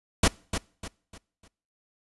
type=noise with echo; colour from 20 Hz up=pink; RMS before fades=-19 dBFS; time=0.23-0.28 s; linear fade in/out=5 ms; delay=300 ms; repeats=4; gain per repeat=-9 dB; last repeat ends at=1.48 s; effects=noise-tail reverb RT60 0.5 s tail -24 dB re dry + resampled to 24000 Hz